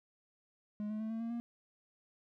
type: tone with pitch steps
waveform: triangle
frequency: 209.4 / 214.4 / 219.6 / 224.8 / 230.2 / 235.7 Hz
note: G#3 / A3 / A3 / A3 / A#3 / A#3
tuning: +15 / -45 / -3 / +37 / -22 / +19 cents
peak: -34 dBFS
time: 0.8-1.4 s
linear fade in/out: 0 ms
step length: 100 ms
effects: none